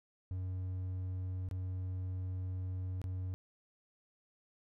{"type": "tone with dropouts", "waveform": "triangle", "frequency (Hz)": 92.5, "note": "F#2", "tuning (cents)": 0, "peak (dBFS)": -34, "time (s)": [0.31, 3.34], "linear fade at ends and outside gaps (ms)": 0, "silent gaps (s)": [[1.488, 1.512], [3.016, 3.041]], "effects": []}